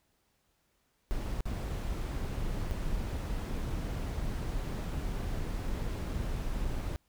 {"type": "noise with dropouts", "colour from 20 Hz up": "brown", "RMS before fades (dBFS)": -34, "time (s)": [1.11, 6.96], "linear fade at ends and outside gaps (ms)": 0, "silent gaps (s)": [[1.406, 1.455], [2.704, 2.71], [6.134, 6.138], [6.649, 6.653]], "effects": ["pink hiss -74 dBFS RMS until 7.08 s"]}